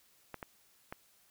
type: clicks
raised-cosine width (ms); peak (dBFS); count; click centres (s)
0.5; -26; 3; 0.343 / 0.428 / 0.925
effects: white hiss -67 dBFS RMS until 1.3 s